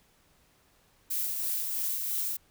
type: noise with tremolo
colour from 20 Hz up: violet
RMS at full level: -30 dBFS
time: 1.1-2.37 s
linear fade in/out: 10 ms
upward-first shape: triangle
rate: 3 Hz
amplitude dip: 35%
effects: pink hiss -65 dBFS RMS until 2.5 s